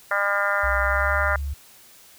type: harmonic tone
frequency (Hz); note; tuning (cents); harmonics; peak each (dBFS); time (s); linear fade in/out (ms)
201.2; G3; +45; 3 / 4 / 5 / 6 / 7 / 8 / 9 / 10; -27 / -32 / -31 / -28 / -24 / -30 / -28 / -33; 0.11-1.36; 2
type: tone with pitch glide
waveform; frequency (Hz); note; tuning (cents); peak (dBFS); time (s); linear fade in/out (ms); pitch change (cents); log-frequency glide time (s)
sine; 62.3 to 70.74; B1 to C#2; +16 to +36; -25; 0.63-1.54; 10; +220; 0.8-1.15
effects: white hiss -50 dBFS RMS until 2.18 s